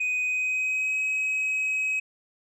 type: tone with pitch glide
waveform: sine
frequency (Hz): 2499 to 2544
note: D#7 to D#7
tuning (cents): +7 to +38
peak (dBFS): -21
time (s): 0-2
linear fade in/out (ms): 10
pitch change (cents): +31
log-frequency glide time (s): 0.23-0.98
effects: tanh soft clip ceiling -23 dBFS